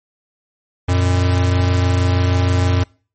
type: tone pair together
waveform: square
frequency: 90.2 / 116.54 Hz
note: F#2 / A#2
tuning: -44 / 0 cents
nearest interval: major third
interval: 444 cents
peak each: -14 / -22 dBFS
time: 0.88-2.84 s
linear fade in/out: 10 ms
effects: noise-tail reverb RT60 0.4 s tail -25 dB re dry + MP3 32 kbps